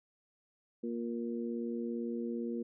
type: harmonic tone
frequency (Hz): 117.6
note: A#2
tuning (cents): +16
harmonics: 2 / 3 / 4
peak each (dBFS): -36 / -40 / -42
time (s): 0.83-2.63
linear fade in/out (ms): 10
effects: none